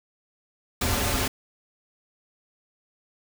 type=noise with comb filter; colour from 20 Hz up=pink; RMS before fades=-25 dBFS; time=0.81-1.28 s; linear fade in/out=5 ms; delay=6.2 ms; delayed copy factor=-0.8; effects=none